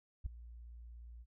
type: tone with ADSR envelope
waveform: sine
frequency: 58.5 Hz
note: A#1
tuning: 7 cents sharp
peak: -31 dBFS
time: 0.24-1.26 s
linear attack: 21 ms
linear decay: 6 ms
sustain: -18 dB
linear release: 49 ms
effects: none